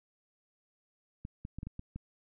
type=clicks; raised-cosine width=5 ms; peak=-28 dBFS; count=7; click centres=1.251 / 1.451 / 1.586 / 1.631 / 1.67 / 1.794 / 1.96 s; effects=none